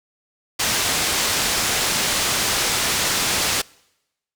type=low-pass noise; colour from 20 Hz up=white; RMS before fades=-21 dBFS; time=0.59-3.62 s; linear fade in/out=10 ms; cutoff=7400 Hz; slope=12 dB/octave; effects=noise-tail reverb RT60 0.9 s tail -25 dB re dry

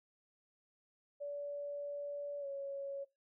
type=tone with pitch glide; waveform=sine; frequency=575 to 555.4 Hz; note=D5 to C#5; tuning=-37 to +3 cents; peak=-39 dBFS; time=1.2-3.05 s; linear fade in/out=20 ms; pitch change=-60 cents; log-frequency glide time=2.4-2.46 s; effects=noise-tail reverb RT60 0.2 s tail -19 dB re dry

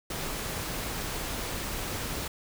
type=noise; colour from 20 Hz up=pink; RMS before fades=-34 dBFS; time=0.1-2.28 s; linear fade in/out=5 ms; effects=none

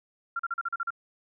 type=tone bursts; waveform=sine; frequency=1378 Hz; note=F6; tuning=24 cents flat; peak=-27 dBFS; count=8; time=0.36-0.905 s; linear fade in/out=5 ms; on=34 ms; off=39 ms; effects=none

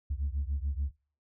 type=beating tone pair; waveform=sine; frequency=67.6 / 74.5 Hz; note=C#2 / D2; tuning=-43 / +25 cents; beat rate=6.9 Hz; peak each=-31 / -32 dBFS; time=0.1-0.91 s; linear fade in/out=10 ms; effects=noise-tail reverb RT60 0.4 s tail -21 dB re dry + tanh soft clip ceiling -25 dBFS

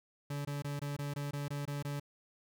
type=tone bursts; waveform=40% pulse; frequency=143.6 Hz; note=D3; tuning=39 cents flat; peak=-35 dBFS; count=10; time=0.3-1.998 s; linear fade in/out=5 ms; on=150 ms; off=22 ms; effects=none

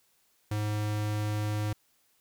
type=tone; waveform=square; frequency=105.5 Hz; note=G#2; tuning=28 cents sharp; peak=-29 dBFS; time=0.51-1.73 s; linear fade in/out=5 ms; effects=white hiss -69 dBFS RMS until 2.2 s

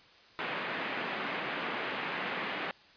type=band-pass noise; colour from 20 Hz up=white; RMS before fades=-36 dBFS; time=0.39-2.71 s; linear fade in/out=0 ms; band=160 to 2600 Hz; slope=24 dB/octave; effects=white hiss -58 dBFS RMS until 2.96 s + resampled to 11025 Hz

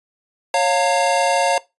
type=tone cluster; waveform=square; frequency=552 / 704 / 910 Hz; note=C#5 / F5 / A#5; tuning=-7 / +14 / -42 cents; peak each=-20 dBFS; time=0.54-1.58 s; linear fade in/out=2 ms; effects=noise-tail reverb RT60 0.2 s tail -19 dB re dry + resampled to 24000 Hz

